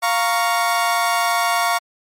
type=chord; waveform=30% pulse; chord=Bb minor; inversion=second; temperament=equal with one note detuned; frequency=698.5 / 932.3 / 1111.9 Hz; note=F5 / Bb5 / Db6; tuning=0 / 0 / +5 cents; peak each=-17 / -20 / -18 dBFS; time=0.02-1.79 s; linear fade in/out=20 ms; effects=MP3 64 kbps